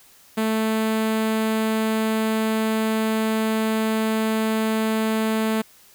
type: tone with notch filter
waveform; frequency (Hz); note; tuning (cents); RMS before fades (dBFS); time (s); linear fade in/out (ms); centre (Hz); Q
sawtooth; 220; A3; 0; -22; 0.37-5.62; 10; 5600; 1.8
effects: white hiss -52 dBFS RMS until 5.94 s